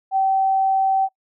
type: tone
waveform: sine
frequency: 771 Hz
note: G5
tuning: 29 cents flat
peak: -15 dBFS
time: 0.11-1.09 s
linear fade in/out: 50 ms
effects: noise-tail reverb RT60 0.1 s tail -23 dB re dry